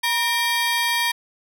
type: ring-modulated tone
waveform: 20% pulse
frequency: 1396.9 Hz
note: F6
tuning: in tune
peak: -11 dBFS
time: 0.03-1.12 s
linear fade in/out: 10 ms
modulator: 441 Hz
effects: none